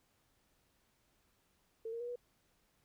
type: tone with pitch steps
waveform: sine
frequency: 450.1 / 464.1 / 481.1 / 486.3 Hz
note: A4 / A#4 / B4 / B4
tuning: +39 / -8 / -45 / -27 cents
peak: -39 dBFS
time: 1.85-2.158 s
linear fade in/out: 5 ms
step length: 77 ms
effects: pink hiss -75 dBFS RMS until 2.84 s